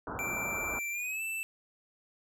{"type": "low-pass noise", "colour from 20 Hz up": "white", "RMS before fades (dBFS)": -39, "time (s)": [0.07, 0.79], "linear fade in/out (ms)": 2, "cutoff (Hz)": 1500, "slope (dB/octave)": 96}
{"type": "tone with pitch glide", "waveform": "square", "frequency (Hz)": [2349, 2652], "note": ["D7", "E7"], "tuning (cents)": [0, 10], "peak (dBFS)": -34, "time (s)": [0.19, 1.43], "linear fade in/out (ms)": 0, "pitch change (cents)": 210, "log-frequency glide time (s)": [0.91, 1.22]}
{"effects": []}